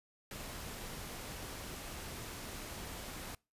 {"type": "noise", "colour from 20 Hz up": "pink", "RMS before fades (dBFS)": -45, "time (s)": [0.31, 3.35], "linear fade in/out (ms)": 2, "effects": ["noise-tail reverb RT60 0.3 s tail -26 dB re dry", "resampled to 32000 Hz"]}